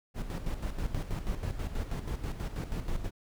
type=noise with tremolo; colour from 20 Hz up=brown; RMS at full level=-32 dBFS; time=0.14-3.11 s; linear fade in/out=50 ms; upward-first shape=square; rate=6.2 Hz; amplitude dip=60%; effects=none